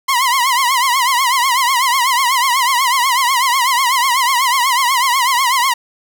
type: tone with vibrato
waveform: sawtooth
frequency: 1020 Hz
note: C6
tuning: 44 cents flat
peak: -8 dBFS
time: 0.08-5.74 s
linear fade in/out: 10 ms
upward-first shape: triangle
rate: 8.1 Hz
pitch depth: 160 cents each way
effects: none